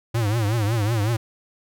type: tone with vibrato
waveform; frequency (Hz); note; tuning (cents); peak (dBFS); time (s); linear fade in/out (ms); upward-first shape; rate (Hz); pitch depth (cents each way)
square; 109.6; A2; -6; -20; 0.14-1.17; 10; triangle; 5.4; 180
effects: none